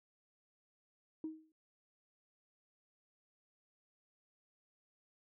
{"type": "tone with exponential decay", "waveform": "sine", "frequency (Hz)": 315.6, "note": "D#4", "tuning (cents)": 25, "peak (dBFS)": -35, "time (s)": [1.24, 1.52], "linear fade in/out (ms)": 2, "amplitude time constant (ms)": 59, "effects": ["tanh soft clip ceiling -33 dBFS"]}